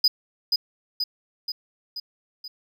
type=tone with echo; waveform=triangle; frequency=4978 Hz; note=D#8; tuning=in tune; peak=-13 dBFS; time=0.04-0.08 s; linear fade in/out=5 ms; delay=480 ms; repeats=5; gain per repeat=-4 dB; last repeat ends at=2.48 s; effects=none